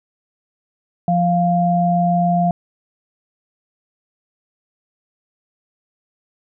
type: tone pair together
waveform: sine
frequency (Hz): 174.61 / 698.4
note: F3 / F5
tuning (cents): 0 / 0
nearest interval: 2 octaves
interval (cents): 2400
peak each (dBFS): -16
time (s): 1.08-2.51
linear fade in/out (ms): 2
effects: none